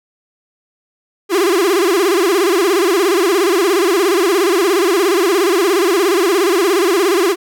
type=tone with vibrato; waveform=45% pulse; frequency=370 Hz; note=F#4; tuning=in tune; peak=-11 dBFS; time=1.29-7.36 s; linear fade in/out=50 ms; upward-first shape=sine; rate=17 Hz; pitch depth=190 cents each way; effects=none